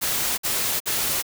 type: noise bursts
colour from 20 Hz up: white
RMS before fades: -24 dBFS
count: 3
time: 0.01-1.226 s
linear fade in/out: 20 ms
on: 370 ms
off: 53 ms
effects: none